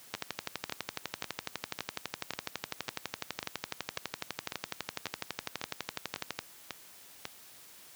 two click trains, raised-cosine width 0.2 ms, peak -15 / -18 dBFS, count 76 / 14, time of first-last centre 0.14-6.39 / 0.15-7.254 s, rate 12 / 1.83 Hz, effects white hiss -54 dBFS RMS until 7.95 s + high-pass 80 Hz 12 dB/octave

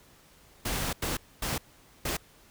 pink noise bursts at uneven times, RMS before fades -31 dBFS, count 4, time 0.65-0.93 / 1.02-1.17 / 1.42-1.58 / 2.05-2.17 s, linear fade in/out 5 ms, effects pink hiss -58 dBFS RMS until 2.5 s

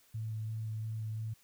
sine tone with vibrato, 110 Hz, A2, in tune, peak -35 dBFS, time 0.14-1.34 s, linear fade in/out 10 ms, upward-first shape square, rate 2.9 Hz, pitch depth 11 cents each way, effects white hiss -66 dBFS RMS until 1.43 s

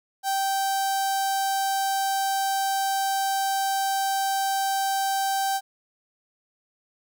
sawtooth tone with notch filter, 780 Hz, G5, 9 cents flat, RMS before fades -25 dBFS, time 0.23-5.61 s, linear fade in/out 50 ms, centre 2200 Hz, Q 0.9, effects none

